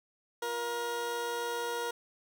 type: tone pair together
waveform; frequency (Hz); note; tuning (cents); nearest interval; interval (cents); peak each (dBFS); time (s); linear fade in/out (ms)
20% pulse; 349.5 / 473.6; F4 / A#4; +1 / +27; perfect fourth; 526; -40 / -28; 0.42-1.91; 5
effects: none